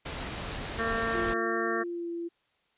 pink noise, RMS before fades -36 dBFS, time 0.05-1.34 s, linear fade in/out 10 ms
harmonic tone, 227.4 Hz, A#3, 43 cents flat, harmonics 1 / 2 / 3 / 5 / 6 / 7 / 8, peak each -38 / -34 / -37 / -35 / -37 / -37 / -34 dBFS, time 0.78-1.84 s, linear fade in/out 20 ms
sine tone with pitch glide, 349.2 to 339.8 Hz, F4 to F4, 0 to -47 cents, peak -32 dBFS, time 1.13-2.29 s, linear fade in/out 20 ms, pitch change -47 cents, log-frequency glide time 1.79-2.1 s
effects white hiss -71 dBFS RMS until 2.77 s + resampled to 8000 Hz

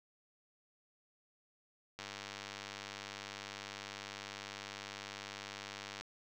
click train, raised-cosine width 0.2 ms, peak -26 dBFS, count 403, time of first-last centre 1.99-6.01 s, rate 100 Hz, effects none

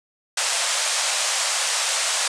white band-pass noise, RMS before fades -23 dBFS, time 0.37-2.28 s, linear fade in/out 5 ms, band 530 to 9100 Hz, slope 48 dB/octave, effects none

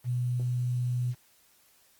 sine tone with quantisation, 123.47 Hz, B2, in tune, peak -26 dBFS, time 0.04-1.15 s, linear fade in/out 50 ms, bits 9, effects white hiss -63 dBFS RMS until 1.99 s + Opus 32 kbps

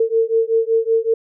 sine beating tone pair, 449.8 / 455.1 Hz, A4 / A#4, +38 / -42 cents, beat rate 5.3 Hz, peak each -17 / -17 dBFS, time 0-1.14 s, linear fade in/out 5 ms, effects none

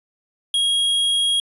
square tone, 3284 Hz, G#7, 20 cents flat, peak -17 dBFS, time 0.54-1.4 s, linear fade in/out 2 ms, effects resampled to 24000 Hz

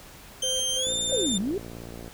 25% pulse tone with pitch glide, 3149 to 3596 Hz, G7 to A7, +7 to +37 cents, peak -21 dBFS, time 0.42-1.38 s, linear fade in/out 5 ms, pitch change +230 cents, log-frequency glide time 0.77-0.9 s
triangle tone with tremolo, 517 Hz, C5, 21 cents flat, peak -30 dBFS, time 0.43-1.26 s, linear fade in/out 5 ms, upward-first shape square, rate 3 Hz, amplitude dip 60%
click train, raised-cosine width 2 ms, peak -27 dBFS, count 71, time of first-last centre 0.87-2.079 s, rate 57.9 Hz
sine exponential two-way sweep, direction down then up, 578 to 178.5 to 426 Hz, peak -25 dBFS, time 1.12-1.58 s, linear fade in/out 2 ms, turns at 1.38 s
effects pink hiss -47 dBFS RMS until 2.13 s

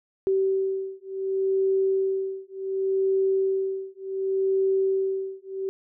sine beating tone pair, 384.5 / 385.18 Hz, G4 / G4, -33 / -30 cents, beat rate 0.68 Hz, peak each -25 dBFS, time 0.27-5.69 s, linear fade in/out 0 ms, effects none

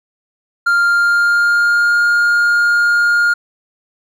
triangle tone with pitch glide, 1396.9 to 1416.4 Hz, F6 to F6, 0 to +24 cents, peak -8 dBFS, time 0.66-3.34 s, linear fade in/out 10 ms, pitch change +24 cents, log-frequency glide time 0.8-1.97 s, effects none

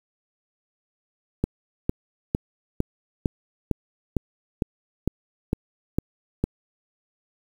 click train, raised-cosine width 3 ms, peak -8 dBFS, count 12, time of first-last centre 1.44-6.44 s, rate 2.2 Hz, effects 7-bit

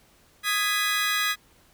25% pulse chord, G# minor, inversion second, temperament just, 1245.9 / 1661.2 / 1993.5 Hz, D#6 / G#6 / B6, +2 / 0 / +16 cents, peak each -24 / -23 / -24 dBFS, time 0.43-1.36 s, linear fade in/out 50 ms, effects pink hiss -59 dBFS RMS until 1.73 s

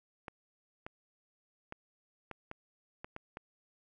clicks, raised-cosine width 0.5 ms, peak -27 dBFS, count 8, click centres 0.282 / 0.865 / 1.724 / 2.313 / 2.514 / 3.045 / 3.164 / 3.371 s, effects none

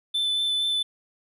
triangle tone with vibrato, 3520 Hz, A7, in tune, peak -21 dBFS, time 0.14-0.83 s, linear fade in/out 10 ms, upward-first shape sine, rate 4.3 Hz, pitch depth 11 cents each way, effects none

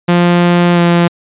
sawtooth tone with pitch glide, 174.61 to 172.21 Hz, F3 to F3, 0 to -24 cents, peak -3 dBFS, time 0.08-1.08 s, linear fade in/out 10 ms, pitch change -24 cents, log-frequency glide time 0.74-0.79 s, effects resampled to 8000 Hz

